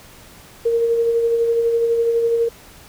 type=tone with tremolo; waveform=sine; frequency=464 Hz; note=A#4; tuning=8 cents flat; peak=-13 dBFS; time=0.65-2.49 s; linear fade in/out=10 ms; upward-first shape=sine; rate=12 Hz; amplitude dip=35%; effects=pink hiss -44 dBFS RMS until 2.88 s